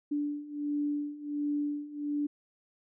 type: beating tone pair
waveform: sine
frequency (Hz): 291.3 / 292.7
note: D4 / D4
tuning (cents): -14 / -6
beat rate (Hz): 1.4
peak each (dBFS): -35 / -32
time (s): 0.11-2.27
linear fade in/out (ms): 10
effects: none